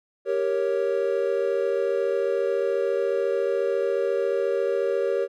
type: chord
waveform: triangle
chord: G diminished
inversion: none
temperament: equal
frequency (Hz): 392 / 466.2 / 554.4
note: G4 / Bb4 / Db5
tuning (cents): 0 / 0 / 0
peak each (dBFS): -24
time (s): 0.25-5.28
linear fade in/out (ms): 50
effects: none